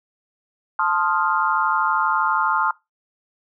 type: chord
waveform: sine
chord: F dominant seventh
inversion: first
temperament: equal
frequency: 880 / 1046.5 / 1244.5 / 1396.9 Hz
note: A5 / C6 / Eb6 / F6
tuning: 0 / 0 / 0 / 0 cents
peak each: -23 dBFS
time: 0.79-2.71 s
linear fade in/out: 2 ms
effects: noise-tail reverb RT60 0.2 s tail -21 dB re dry